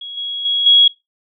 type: tone with level steps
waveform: sine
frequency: 3322 Hz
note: G#7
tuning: in tune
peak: -27 / -21 / -14 / -6 dBFS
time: 0.01-0.88 s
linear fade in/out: 5 ms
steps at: 0.17 / 0.45 / 0.66 s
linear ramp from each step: 5 ms
effects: noise-tail reverb RT60 0.2 s tail -21 dB re dry